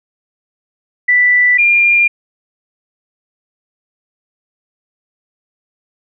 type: tone pair in turn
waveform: sine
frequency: 1975.5 / 2402 Hz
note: B6 / D7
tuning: 0 / +38 cents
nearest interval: minor third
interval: 338 cents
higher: second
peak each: -7 dBFS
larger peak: neither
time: 1.08-1.58 / 1.58-2.08 s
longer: neither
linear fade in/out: 10 ms
effects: none